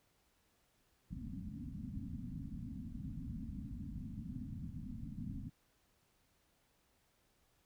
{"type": "low-pass noise", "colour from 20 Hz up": "white", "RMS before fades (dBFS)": -45, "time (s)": [1.1, 5.5], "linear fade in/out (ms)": 10, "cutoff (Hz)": 270, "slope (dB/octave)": 96, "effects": ["pink hiss -75 dBFS RMS until 7.65 s"]}